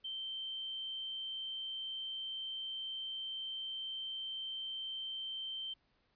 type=tone; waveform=sine; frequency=3119 Hz; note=G7; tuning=9 cents flat; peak=-39 dBFS; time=0.04-5.74 s; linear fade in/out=10 ms; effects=pink hiss -75 dBFS RMS until 6.15 s + resampled to 11025 Hz